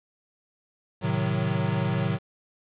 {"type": "chord", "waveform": "square", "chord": "A diminished seventh", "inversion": "none", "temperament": "equal with one note detuned", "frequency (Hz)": [110, 131.95, 155.56, 185], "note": ["A2", "C3", "Eb3", "Gb3"], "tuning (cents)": [0, 15, 0, 0], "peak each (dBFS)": -30, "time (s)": [1.01, 2.19], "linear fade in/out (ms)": 50, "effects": ["resampled to 8000 Hz", "8-bit"]}